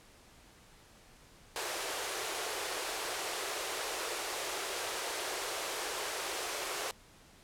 pink high-pass noise, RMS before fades -37 dBFS, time 1.56-6.91 s, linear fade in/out 0 ms, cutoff 360 Hz, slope 48 dB/octave, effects pink hiss -59 dBFS RMS until 7.43 s + low-pass 11000 Hz 12 dB/octave

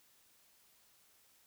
silence, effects white hiss -68 dBFS RMS until 1.46 s

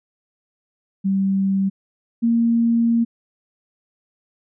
sine tone pair in turn, 194.1 / 232.1 Hz, G3 / A#3, -17 / -7 cents, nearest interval minor third, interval 310 cents, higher second, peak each -16 / -14 dBFS, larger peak second, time 1.04-1.7 / 2.22-3.05 s, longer second, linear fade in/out 20 ms, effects none

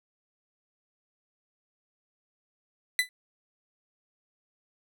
30% pulse tone with exponential decay, 1997 Hz, B6, 19 cents sharp, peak -15 dBFS, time 2.99-3.09 s, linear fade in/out 1 ms, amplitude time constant 21 ms, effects none

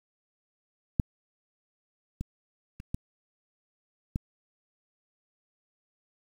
clicks, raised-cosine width 5 ms, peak -10 / -20 / -29 / -18 / -16 dBFS, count 5, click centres 0.998 / 2.21 / 2.801 / 2.945 / 4.159 s, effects 8-bit

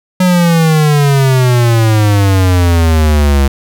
square exponential sweep, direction down, 185 to 67.7 Hz, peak -7 dBFS, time 0.2-3.48 s, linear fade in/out 5 ms, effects none

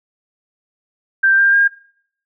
sine tone with pitch steps, 1573 / 1594 / 1615.4 Hz, G6 / G6 / G#6, +6 / +28 / -48 cents, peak -9 dBFS, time 1.23-1.68 s, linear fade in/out 10 ms, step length 150 ms, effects noise-tail reverb RT60 0.7 s tail -26 dB re dry

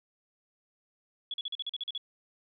sine tone bursts, 3378 Hz, G#7, 29 cents sharp, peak -32 dBFS, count 10, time 1.31-1.978 s, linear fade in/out 2 ms, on 29 ms, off 42 ms, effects none

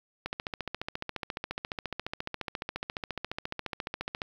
click train, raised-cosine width 0.3 ms, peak -17 dBFS, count 58, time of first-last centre 0.26-4.218 s, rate 14.4 Hz, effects 8-bit

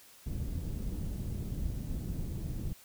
pink low-pass noise, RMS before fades -36 dBFS, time 0.26-2.73 s, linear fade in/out 5 ms, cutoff 190 Hz, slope 12 dB/octave, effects white hiss -57 dBFS RMS until 2.84 s

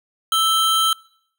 square tone pair together, 1318.5 / 3136 Hz, E6 / G7, 0 / 0 cents, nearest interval octave + minor third, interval 1500 cents, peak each -19 dBFS, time 0.32-0.93 s, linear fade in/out 2 ms, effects noise-tail reverb RT60 0.7 s tail -25 dB re dry

